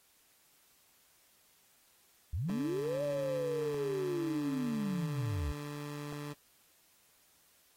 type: linear two-way sweep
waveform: sine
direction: up then down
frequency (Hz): 62 to 585 to 62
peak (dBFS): -32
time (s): 2.33-5.52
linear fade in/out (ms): 5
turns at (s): 3.03
type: tone with pitch glide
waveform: 20% pulse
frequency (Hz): 144.8 to 146.31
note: D3 to D3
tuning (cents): -24 to -6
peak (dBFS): -35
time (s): 2.48-6.34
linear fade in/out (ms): 20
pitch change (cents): +18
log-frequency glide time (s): 4.04-4.49
type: clicks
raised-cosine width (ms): 1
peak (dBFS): -31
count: 3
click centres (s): 2.498 / 3.744 / 6.126
effects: white hiss -67 dBFS RMS until 7.76 s + AAC 48 kbps